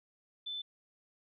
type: tone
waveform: sine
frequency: 3520 Hz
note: A7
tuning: in tune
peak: -37 dBFS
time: 0.46-0.62 s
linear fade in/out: 10 ms
effects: none